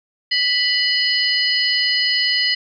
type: harmonic tone with a mistuned harmonic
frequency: 987.8 Hz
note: B5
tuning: in tune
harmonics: 2 / 3 / 4 / 5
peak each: -21 / -21 / -21 / -21 dBFS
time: 0.31-2.55 s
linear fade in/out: 10 ms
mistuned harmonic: 4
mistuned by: +120 cents
effects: none